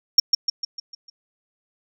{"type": "tone with echo", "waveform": "sine", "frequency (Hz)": 5540, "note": "F8", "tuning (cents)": -15, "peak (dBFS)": -5, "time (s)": [0.18, 0.2], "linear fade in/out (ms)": 5, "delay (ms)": 150, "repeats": 6, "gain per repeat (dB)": -6, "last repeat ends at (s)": 1.1, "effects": ["tanh soft clip ceiling -7 dBFS"]}